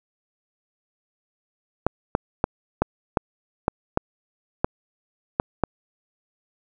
clicks, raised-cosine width 1 ms, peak -4 dBFS, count 10, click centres 1.866 / 2.151 / 2.441 / 2.82 / 3.172 / 3.681 / 3.974 / 4.645 / 5.399 / 5.637 s, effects none

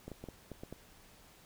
clicks, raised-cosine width 2 ms, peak -30 dBFS, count 7, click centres 0.08 / 0.117 / 0.24 / 0.287 / 0.517 / 0.635 / 0.726 s, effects pink hiss -60 dBFS RMS until 1.45 s

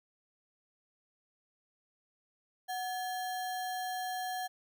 sine tone with sample-and-hold, 740 Hz, F#5, in tune, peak -34 dBFS, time 2.68-4.48 s, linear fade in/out 20 ms, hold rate 2450 Hz, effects none

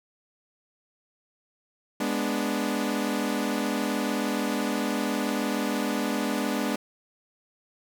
sawtooth chord, G# diminished, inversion none, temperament equal, 207.7 / 246.9 / 293.7 Hz, G#3 / B3 / D4, 0 / 0 / 0 cents, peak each -26 dBFS, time 2-6.76 s, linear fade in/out 5 ms, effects none

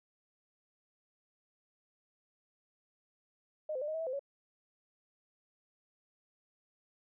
sine tone with pitch steps, 615 / 516 / 592 / 624 / 645 / 653 / 514 / 559 Hz, D#5 / C5 / D5 / D#5 / E5 / E5 / C5 / C#5, -20 / -24 / +14 / +5 / -38 / -17 / -31 / +14 cents, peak -34 dBFS, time 3.69-4.194 s, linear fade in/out 5 ms, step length 63 ms, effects none

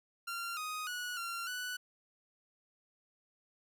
sawtooth tone with pitch steps, 1381 / 1248 / 1465 / 1376 / 1484 Hz, F6 / D#6 / F#6 / F6 / F#6, -20 / +5 / -18 / -26 / +5 cents, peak -34 dBFS, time 0.27-1.77 s, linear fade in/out 10 ms, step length 300 ms, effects none

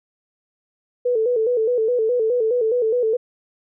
sine tone with vibrato, 466.2 Hz, A#4, in tune, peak -16 dBFS, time 1.05-3.17 s, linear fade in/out 10 ms, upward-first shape square, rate 4.8 Hz, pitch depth 93 cents each way, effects none

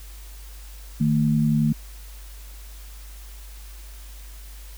sine tone pair together, 153.4 / 224.4 Hz, D#3 / A3, -24 / +34 cents, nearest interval perfect fifth, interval 658 cents, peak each -20 dBFS, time 1-1.73 s, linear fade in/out 10 ms, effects added 50 Hz sine -38 dBFS peak until 4.77 s + white hiss -48 dBFS RMS until 4.77 s

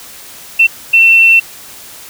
sine tone bursts at uneven times, 2695 Hz, E7, 38 cents sharp, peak -3 dBFS, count 2, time 0.59-0.67 / 0.93-1.4 s, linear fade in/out 10 ms, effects white hiss -33 dBFS RMS until 2.09 s

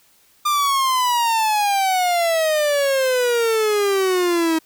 45% pulse exponential sweep, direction down, 1205 to 318.1 Hz, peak -16 dBFS, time 0.45-4.59 s, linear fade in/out 10 ms, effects white hiss -56 dBFS RMS until 4.65 s

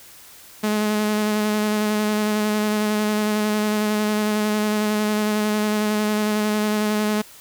sawtooth tone with vibrato, 211.8 Hz, G#3, 34 cents sharp, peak -15 dBFS, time 0.63-7.22 s, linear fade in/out 10 ms, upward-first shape square, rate 11 Hz, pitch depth 13 cents each way, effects white hiss -45 dBFS RMS until 7.4 s

